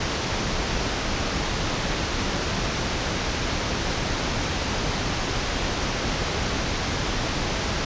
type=low-pass noise; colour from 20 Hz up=pink; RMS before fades=-26 dBFS; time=0-7.85 s; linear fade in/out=5 ms; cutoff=6600 Hz; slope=48 dB/octave; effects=resampled to 16000 Hz